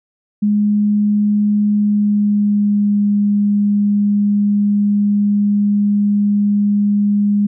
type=tone with pitch glide; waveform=sine; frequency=207.7 to 204.8 Hz; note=G#3 to G#3; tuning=0 to -24 cents; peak=-11 dBFS; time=0.42-7.47 s; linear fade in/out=10 ms; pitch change=-24 cents; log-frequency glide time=1.72-3.04 s; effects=none